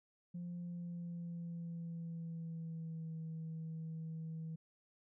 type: tone with pitch glide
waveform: sine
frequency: 174.61 to 161.05 Hz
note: F3 to E3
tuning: 0 to -40 cents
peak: -40 dBFS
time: 0.34-4.56 s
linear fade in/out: 10 ms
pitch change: -140 cents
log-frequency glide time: 0.59-3.16 s
effects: tanh soft clip ceiling -39 dBFS